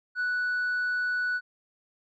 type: tone with tanh clipping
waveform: sine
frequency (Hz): 1480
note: F#6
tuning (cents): 0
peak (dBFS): -26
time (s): 0.15-1.41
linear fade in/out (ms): 50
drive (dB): 1
effects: none